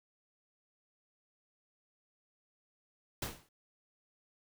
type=noise with exponential decay; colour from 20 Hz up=pink; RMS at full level=-34 dBFS; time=3.22-3.49 s; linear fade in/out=5 ms; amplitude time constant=57 ms; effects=none